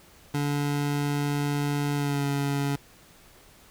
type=tone with pitch glide; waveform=25% pulse; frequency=144.4 to 141.1 Hz; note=D3 to C#3; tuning=-29 to +31 cents; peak=-21 dBFS; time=0.34-2.76 s; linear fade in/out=5 ms; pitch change=-40 cents; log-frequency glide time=1.94-2.25 s; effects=pink hiss -54 dBFS RMS until 3.7 s